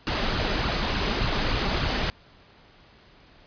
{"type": "noise with flanger", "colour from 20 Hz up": "pink", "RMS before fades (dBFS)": -25, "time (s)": [0.07, 2.1], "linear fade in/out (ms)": 0, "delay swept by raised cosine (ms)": [0.67, 5.07], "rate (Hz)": 3.4, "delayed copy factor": 0.5, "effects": ["pink hiss -54 dBFS RMS until 3.46 s", "resampled to 11025 Hz"]}